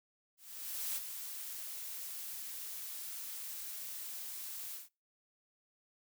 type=noise with ADSR envelope; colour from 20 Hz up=blue; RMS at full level=-37 dBFS; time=0.37-4.89 s; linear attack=590 ms; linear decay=36 ms; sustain=-7 dB; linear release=150 ms; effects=noise-tail reverb RT60 0.3 s tail -25 dB re dry